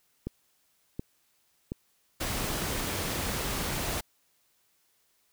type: click train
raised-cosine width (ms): 3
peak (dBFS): -20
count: 4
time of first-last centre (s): 0.27-2.444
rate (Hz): 1.38
type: noise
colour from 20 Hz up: pink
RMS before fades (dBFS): -32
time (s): 2.2-4.01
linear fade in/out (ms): 10
effects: white hiss -70 dBFS RMS until 5.32 s